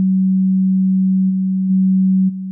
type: tone with level steps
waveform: sine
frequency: 188.8 Hz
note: F#3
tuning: 35 cents sharp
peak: -11 / -14 / -10 / -22 dBFS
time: 0-2.51 s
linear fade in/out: 0 ms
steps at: 1.29 / 1.69 / 2.28 s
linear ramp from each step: 20 ms
effects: none